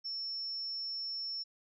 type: tone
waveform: sine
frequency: 5400 Hz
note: E8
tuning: 41 cents sharp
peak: -36 dBFS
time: 0.04-1.44 s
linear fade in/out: 20 ms
effects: none